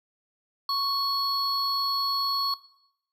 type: tone pair together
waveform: triangle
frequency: 1108.7 / 4371 Hz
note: C#6 / C#8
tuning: 0 / -25 cents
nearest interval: 2 octaves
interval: 2375 cents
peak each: -26 dBFS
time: 0.69-2.54 s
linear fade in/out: 2 ms
effects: noise-tail reverb RT60 0.8 s tail -18 dB re dry